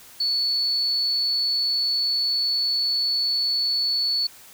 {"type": "tone", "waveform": "sine", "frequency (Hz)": 4435, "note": "C#8", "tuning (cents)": 0, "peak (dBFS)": -20, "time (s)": [0.2, 4.27], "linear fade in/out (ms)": 5, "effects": ["white hiss -47 dBFS RMS until 4.53 s"]}